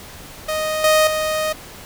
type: tone with level steps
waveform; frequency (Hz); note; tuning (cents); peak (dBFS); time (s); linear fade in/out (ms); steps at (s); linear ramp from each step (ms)
sawtooth; 622.3; D#5; 0; -16 / -8 / -15; 0.48-1.53; 10; 0.84 / 1.07; 2
effects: pink hiss -38 dBFS RMS until 1.85 s